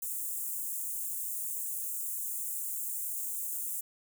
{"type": "high-pass noise", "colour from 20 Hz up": "white", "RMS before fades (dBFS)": -36, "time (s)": [0.02, 3.81], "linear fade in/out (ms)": 5, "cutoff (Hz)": 7200, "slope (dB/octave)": 48, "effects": []}